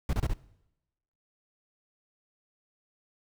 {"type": "noise bursts", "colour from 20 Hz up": "brown", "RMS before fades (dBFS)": -27, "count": 4, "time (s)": [0.09, 0.336], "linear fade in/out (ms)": 2, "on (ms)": 42, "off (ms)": 26, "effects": ["noise-tail reverb RT60 0.9 s tail -21 dB re dry"]}